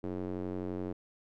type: tone with band-pass filter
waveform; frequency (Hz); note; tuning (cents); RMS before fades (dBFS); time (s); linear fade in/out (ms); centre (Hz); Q
square; 45.87; F#1; -14; -37; 0.03-0.93; 10; 350; 1.8
effects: none